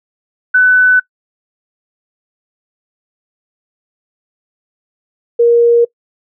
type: tone pair in turn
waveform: sine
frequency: 1500 / 471.1 Hz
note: F#6 / A#4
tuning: +23 / +18 cents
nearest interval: octave + minor sixth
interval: 2005 cents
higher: first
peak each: -5 dBFS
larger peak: neither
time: 0.54-1 / 5.39-5.85 s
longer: neither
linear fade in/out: 10 ms
effects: noise-tail reverb RT60 0.1 s tail -23 dB re dry